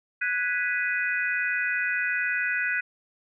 sine chord, G# minor seventh, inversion third, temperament equal, 1480 / 1661.2 / 1975.5 / 2489 Hz, F#6 / G#6 / B6 / D#7, 0 / 0 / 0 / 0 cents, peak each -27 / -32 / -30 / -31 dBFS, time 0.21-2.81 s, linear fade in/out 10 ms, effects none

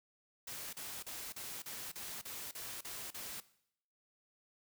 white noise bursts, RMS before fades -45 dBFS, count 10, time 0.47-3.403 s, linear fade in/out 5 ms, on 260 ms, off 37 ms, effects noise-tail reverb RT60 0.7 s tail -18 dB re dry

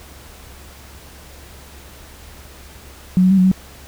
sine tone with pitch steps, 183.8 / 185.5 / 192.9 / 184.3 / 188.1 Hz, F#3 / F#3 / G3 / F#3 / F#3, -11 / +5 / -28 / -7 / +29 cents, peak -9 dBFS, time 3.17-3.515 s, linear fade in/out 0 ms, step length 69 ms, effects added 69 Hz sine -42 dBFS peak until 3.87 s + pink hiss -42 dBFS RMS until 3.87 s

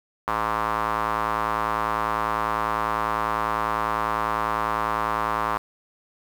square tone with band-pass filter, 55 Hz, A1, in tune, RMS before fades -25 dBFS, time 0.27-5.58 s, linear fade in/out 10 ms, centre 1100 Hz, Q 3.7, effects 7-bit

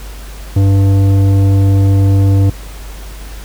sine tone with tanh clipping, 98 Hz, G2, in tune, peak -8 dBFS, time 0.56-2.5 s, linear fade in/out 5 ms, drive 12 dB, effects added 50 Hz sine -26 dBFS peak until 3.44 s + pink hiss -35 dBFS RMS until 3.44 s

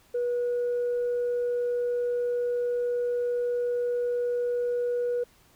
sine tone, 485.1 Hz, B4, 31 cents flat, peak -23 dBFS, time 0.14-5.24 s, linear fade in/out 10 ms, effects tanh soft clip ceiling -22 dBFS + pink hiss -60 dBFS RMS until 5.55 s

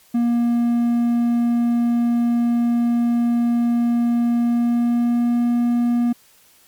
triangle tone with pitch glide, 237 to 239.2 Hz, A#3 to A#3, +29 to +45 cents, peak -13 dBFS, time 0.14-6.13 s, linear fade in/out 10 ms, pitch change +16 cents, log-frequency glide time 4.39-5.45 s, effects white hiss -53 dBFS RMS until 6.67 s + MP3 96 kbps

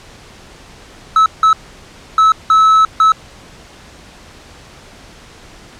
triangle tone bursts at uneven times, 1300 Hz, E6, 24 cents flat, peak -4 dBFS, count 5, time 1.16-1.26 / 1.43-1.53 / 2.18-2.32 / 2.5-2.85 / 3-3.12 s, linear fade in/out 2 ms, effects pink hiss -39 dBFS RMS until 5.79 s + low-pass 7000 Hz 12 dB/octave

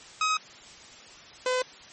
sawtooth tone pair in turn, 1266 / 507.2 Hz, D#6 / B4, +30 / +46 cents, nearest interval octave + major third, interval 1584 cents, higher first, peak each -19 / -20 dBFS, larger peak first, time 0.21-0.37 / 1.46-1.62 s, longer neither, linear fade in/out 2 ms, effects white hiss -48 dBFS RMS until 1.92 s + MP3 32 kbps

